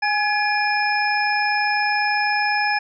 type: tone cluster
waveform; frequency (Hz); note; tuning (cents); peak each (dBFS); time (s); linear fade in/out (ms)
sine; 828 / 1696 / 2416 / 5170; G#5 / G#6 / D7 / E8; -5 / +36 / +48 / -34; -21 / -22 / -25 / -28; 0.02-2.79; 10
effects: none